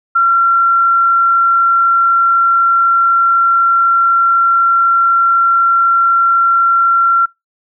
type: tone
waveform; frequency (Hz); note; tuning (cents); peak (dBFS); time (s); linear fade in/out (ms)
sine; 1366; F6; -39; -7; 0.15-7.26; 10
effects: noise-tail reverb RT60 0.2 s tail -26 dB re dry